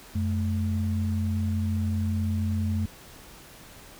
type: tone pair together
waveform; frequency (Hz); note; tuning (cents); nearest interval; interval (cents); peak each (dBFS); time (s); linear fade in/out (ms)
sine; 91.03 / 216.5; F#2 / A3; -28 / -28; octave + minor third; 1500; -25 / -29; 0.15-2.86; 5
effects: pink hiss -48 dBFS RMS until 3.99 s